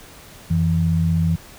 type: tone pair together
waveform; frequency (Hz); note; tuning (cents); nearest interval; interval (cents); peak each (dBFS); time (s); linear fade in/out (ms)
sine; 88.63 / 164.81; F2 / E3; +26 / 0; major seventh; 1074; -20 / -17; 0.5-1.36; 10
effects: pink hiss -43 dBFS RMS until 1.58 s